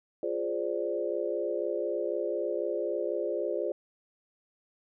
sine chord, D half-diminished seventh, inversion first, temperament equal, 349.2 / 415.3 / 523.3 / 587.3 Hz, F4 / Ab4 / C5 / D5, 0 / 0 / 0 / 0 cents, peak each -34 dBFS, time 0.23-3.72 s, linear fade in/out 2 ms, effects none

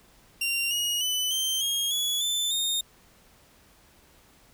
sawtooth tone with pitch steps, 2769 / 2883 / 3002 / 3126 / 3255 / 3389 / 3529 / 3675 Hz, F7 / F#7 / F#7 / G7 / G#7 / G#7 / A7 / A#7, -15 / -46 / +24 / -6 / -36 / +34 / +4 / -25 cents, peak -22 dBFS, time 0.41-2.81 s, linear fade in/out 5 ms, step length 300 ms, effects pink hiss -58 dBFS RMS until 4.53 s

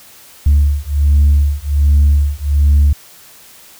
sine beating tone pair, 71.6 / 72.9 Hz, D2 / D2, -43 / -12 cents, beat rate 1.3 Hz, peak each -10 dBFS, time 0.46-2.93 s, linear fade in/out 5 ms, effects tanh soft clip ceiling -4 dBFS + white hiss -41 dBFS RMS until 3.79 s

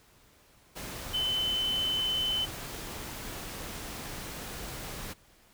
sine tone in noise, 3042 Hz, F#7, 47 cents sharp, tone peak -27 dBFS, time 1.13-2.46 s, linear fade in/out 20 ms, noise pink, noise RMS -40 dBFS, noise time 0.75-5.14 s, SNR +10 dB, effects pink hiss -61 dBFS RMS until 5.53 s

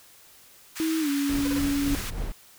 pink high-pass noise, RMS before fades -36 dBFS, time 0.75-2.11 s, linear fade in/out 20 ms, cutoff 1200 Hz, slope 24 dB/octave
sine tone with pitch glide, 320.4 to 282.2 Hz, E4 to C#4, -49 to +31 cents, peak -23 dBFS, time 0.8-1.95 s, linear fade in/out 0 ms, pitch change -220 cents, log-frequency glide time 1-1.09 s
brown noise with tremolo, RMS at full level -30 dBFS, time 1.29-2.32 s, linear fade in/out 0 ms, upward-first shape sine, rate 3.5 Hz, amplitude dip 55%
sawtooth tone bursts, 503 Hz, B4, 32 cents sharp, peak -29 dBFS, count 3, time 1.45-1.585 s, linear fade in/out 5 ms, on 27 ms, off 27 ms
effects white hiss -53 dBFS RMS until 2.58 s

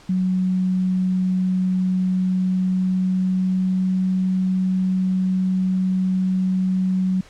sine tone with pitch glide, 185 to 186.39 Hz, F#3 to F#3, 0 to +13 cents, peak -17 dBFS, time 0.09-7.21 s, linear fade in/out 5 ms, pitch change +13 cents, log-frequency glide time 2.26-4 s, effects pink hiss -48 dBFS RMS until 7.29 s + low-pass 7000 Hz 12 dB/octave

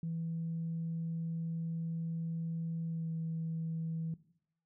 sine tone with pitch glide, 164.81 to 162.73 Hz, E3 to E3, 0 to -22 cents, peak -34 dBFS, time 0.03-4.14 s, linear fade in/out 2 ms, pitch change -22 cents, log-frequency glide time 2.86-3.1 s, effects noise-tail reverb RT60 0.7 s tail -17 dB re dry + tanh soft clip ceiling -30 dBFS

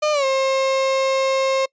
35% pulse tone with pitch glide, 606 to 533.7 Hz, D#5 to C5, -46 to +34 cents, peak -15 dBFS, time 0.02-1.66 s, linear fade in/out 10 ms, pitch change -220 cents, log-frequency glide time 0.12-0.25 s, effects noise-tail reverb RT60 0.1 s tail -26 dB re dry + resampled to 16000 Hz

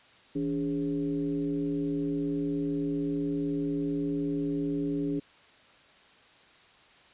sine tone with frequency modulation, 286.7 Hz, D4, 42 cents flat, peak -27 dBFS, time 0.35-5.2 s, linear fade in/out 10 ms, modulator 124 Hz, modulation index 0.84, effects white hiss -57 dBFS RMS until 7.13 s + resampled to 8000 Hz

